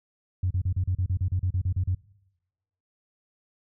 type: tone bursts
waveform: sine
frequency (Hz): 91.7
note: F#2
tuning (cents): -15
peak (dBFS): -21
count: 14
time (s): 0.43-1.949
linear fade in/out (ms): 5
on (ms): 76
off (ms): 35
effects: noise-tail reverb RT60 1.0 s tail -24 dB re dry + tanh soft clip ceiling -17 dBFS